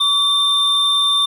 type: tone pair together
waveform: triangle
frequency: 1138 / 3589 Hz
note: C#6 / A7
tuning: +45 / +34 cents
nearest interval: octave + minor sixth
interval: 1989 cents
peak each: -20 / -12 dBFS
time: 0-1.26 s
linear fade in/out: 10 ms
effects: none